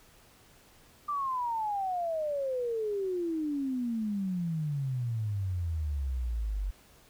sine exponential sweep, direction down, 1191 to 46.26 Hz, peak -29 dBFS, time 1.08-6.71 s, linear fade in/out 10 ms, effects pink hiss -59 dBFS RMS until 7.09 s

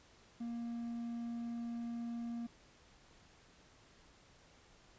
triangle tone, 234.6 Hz, A#3, 11 cents sharp, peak -37 dBFS, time 0.4-2.47 s, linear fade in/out 10 ms, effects pink hiss -64 dBFS RMS until 4.98 s + resampled to 16000 Hz

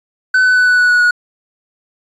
triangle tone with pitch steps, 1513 / 1503.4 / 1493.9 / 1484.4 / 1475 / 1465.7 / 1456.4 Hz, F#6 / F#6 / F#6 / F#6 / F#6 / F#6 / F#6, +38 / +27 / +16 / +5 / -6 / -17 / -28 cents, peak -6 dBFS, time 0.34-1.11 s, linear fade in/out 5 ms, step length 110 ms, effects resampled to 22050 Hz

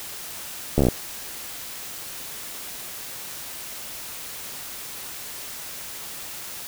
slowing click train, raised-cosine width 2 ms, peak -5 dBFS, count 8, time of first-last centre 0.78-0.886 s, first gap 13 ms, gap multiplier 1.05, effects white hiss -36 dBFS RMS until 6.67 s

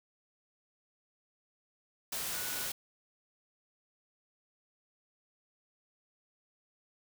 sine tone in noise, 1470 Hz, F#6, 12 cents flat, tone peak -46 dBFS, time 2.34-2.67 s, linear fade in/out 5 ms, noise white, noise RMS -37 dBFS, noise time 2.12-2.72 s, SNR -12 dB, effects none

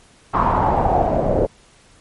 pink noise with low-pass filter sweep, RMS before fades -17 dBFS, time 0.33-1.47 s, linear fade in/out 20 ms, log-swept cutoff 1100 to 530 Hz, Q 5.2, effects pink hiss -51 dBFS RMS until 2 s + MP3 48 kbps

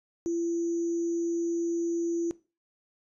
sine tone with sample-and-hold, 338.6 Hz, E4, 46 cents sharp, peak -26 dBFS, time 0.26-2.31 s, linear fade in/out 0 ms, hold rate 6300 Hz, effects noise-tail reverb RT60 0.3 s tail -18 dB re dry + resampled to 24000 Hz

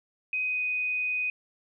sine tone with pitch glide, 2511 to 2495 Hz, D#7 to D#7, +15 to +4 cents, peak -26 dBFS, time 0.33-1.3 s, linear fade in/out 2 ms, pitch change -11 cents, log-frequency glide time 0.43-0.62 s, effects none

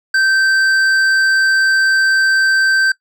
sine tone with hard clipping, 1556 Hz, G6, 13 cents flat, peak -12 dBFS, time 0.14-2.92 s, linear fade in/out 5 ms, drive 8 dB, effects noise-tail reverb RT60 0.1 s tail -21 dB re dry

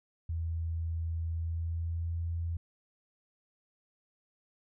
sine tone with pitch glide, 82.41 to 84.04 Hz, E2 to E2, 0 to +34 cents, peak -31 dBFS, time 0.29-2.57 s, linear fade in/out 5 ms, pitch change +34 cents, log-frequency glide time 1.32-2.17 s, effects none

